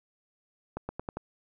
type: accelerating click train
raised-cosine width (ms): 1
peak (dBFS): -20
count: 5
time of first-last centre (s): 0.77-1.17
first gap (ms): 120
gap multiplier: 0.88
effects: none